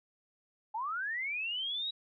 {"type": "linear sweep", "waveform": "sine", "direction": "up", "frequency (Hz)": [830.6, 3875], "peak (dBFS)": -33, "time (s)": [0.74, 1.91], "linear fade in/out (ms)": 10, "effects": []}